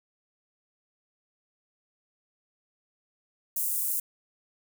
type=high-pass noise; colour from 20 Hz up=white; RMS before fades=-29 dBFS; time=3.56-4 s; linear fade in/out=5 ms; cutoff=8400 Hz; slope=24 dB/octave; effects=none